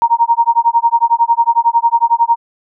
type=tone with tremolo; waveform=sine; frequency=932.3 Hz; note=A#5; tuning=in tune; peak=-5 dBFS; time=0.02-2.36 s; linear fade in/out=0 ms; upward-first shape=sine; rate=11 Hz; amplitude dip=100%; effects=none